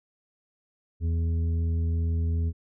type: harmonic tone with a mistuned harmonic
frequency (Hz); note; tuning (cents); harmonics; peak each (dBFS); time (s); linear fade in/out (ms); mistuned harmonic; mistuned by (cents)
82.41; E2; 0; 1 / 2 / 3 / 5; -23 / -38 / -39 / -45; 1-2.53; 50; 5; +23
effects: none